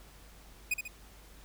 45% pulse tone with echo, 2489 Hz, D#7, in tune, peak -27 dBFS, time 0.71-0.74 s, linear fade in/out 5 ms, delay 70 ms, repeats 2, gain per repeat -6 dB, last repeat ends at 0.88 s, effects added 50 Hz sine -54 dBFS peak until 1.44 s + pink hiss -57 dBFS RMS until 1.44 s

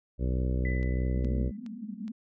harmonic tone, 63.2 Hz, B1, 41 cents sharp, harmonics 1 / 2 / 3 / 4 / 5 / 6 / 7 / 8 / 9, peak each -27 / -33 / -37 / -39 / -41 / -43 / -44 / -45 / -46 dBFS, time 0.18-1.52 s, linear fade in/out 50 ms
sine tone with exponential decay, 2000 Hz, B6, 21 cents sharp, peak -34 dBFS, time 0.65-1.57 s, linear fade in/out 2 ms, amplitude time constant 200 ms
click train, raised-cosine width 0.2 ms, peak -34 dBFS, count 4, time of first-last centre 0.83-2.08 s, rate 2.4 Hz
white band-pass noise, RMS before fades -39 dBFS, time 1.15-2.12 s, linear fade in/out 5 ms, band 200 to 240 Hz, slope 96 dB/octave
effects none

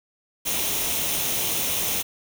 white noise with comb filter, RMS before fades -25 dBFS, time 0.45-2.03 s, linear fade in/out 20 ms, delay 0.32 ms, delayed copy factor +0.5, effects none

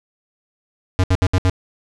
square tone bursts, 92.7 Hz, F#2, 4 cents sharp, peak -13 dBFS, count 5, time 0.99-1.497 s, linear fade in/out 0 ms, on 47 ms, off 68 ms, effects low-pass 7000 Hz 12 dB/octave

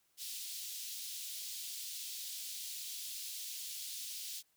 pink high-pass noise, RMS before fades -44 dBFS, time 0.17-4.43 s, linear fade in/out 50 ms, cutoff 3400 Hz, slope 24 dB/octave, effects white hiss -75 dBFS RMS until 4.56 s

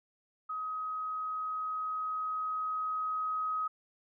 sine tone with level ramp, 1264 Hz, D#6, 27 cents sharp, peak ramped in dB -34 to -30 dBFS, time 0.49-3.68 s, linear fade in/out 10 ms, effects none

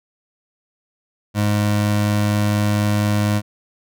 25% pulse tone, 104.2 Hz, G#2, 6 cents sharp, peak -12 dBFS, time 1.34-3.42 s, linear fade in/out 50 ms, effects none

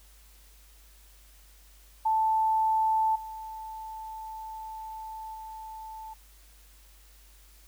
sine tone with level steps, 880 Hz, A5, in tune, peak -22 / -37 / -39 dBFS, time 2.05-6.14 s, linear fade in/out 10 ms, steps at 3.15 / 5.34 s, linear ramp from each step 10 ms, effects added 50 Hz sine -54 dBFS peak until 7.67 s + white hiss -59 dBFS RMS until 7.67 s

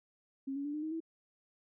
sine tone with pitch steps, 270.8 / 281 / 291.6 / 302.6 / 314 / 325.8 Hz, C#4 / C#4 / D4 / D#4 / D#4 / E4, -40 / +24 / -12 / -48 / +16 / -20 cents, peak -35 dBFS, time 0.47-1.004 s, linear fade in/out 10 ms, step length 89 ms, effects none

